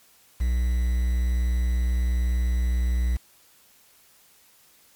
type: tone with quantisation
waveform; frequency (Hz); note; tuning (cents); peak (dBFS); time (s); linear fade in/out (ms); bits
triangle; 60.6; B1; -32; -18; 0.4-3.17; 10; 7
effects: white hiss -57 dBFS RMS until 4.95 s + MP3 96 kbps